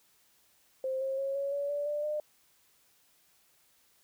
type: tone with pitch steps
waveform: sine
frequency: 525 / 535.4 / 546 / 556.9 / 567.9 / 579.2 / 590.7 / 602.4 Hz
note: C5 / C5 / C#5 / C#5 / C#5 / D5 / D5 / D5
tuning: +6 / +40 / -26 / +8 / +42 / -24 / +10 / +44 cents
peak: -30 dBFS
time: 0.84-2.2 s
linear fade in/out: 2 ms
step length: 170 ms
effects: white hiss -67 dBFS RMS until 4.03 s